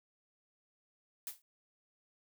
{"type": "noise with exponential decay", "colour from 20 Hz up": "blue", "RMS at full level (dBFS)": -37, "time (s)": [1.27, 1.42], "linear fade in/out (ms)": 1, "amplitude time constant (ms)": 31, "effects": []}